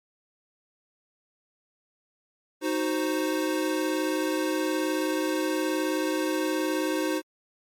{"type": "chord", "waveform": "square", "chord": "C diminished", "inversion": "first", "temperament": "equal", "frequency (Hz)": [311.1, 370, 523.3], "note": ["Eb4", "Gb4", "C5"], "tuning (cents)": [0, 0, 0], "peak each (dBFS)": [-28, -31, -32], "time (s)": [2.61, 7.22], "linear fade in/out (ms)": 50, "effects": ["MP3 64 kbps"]}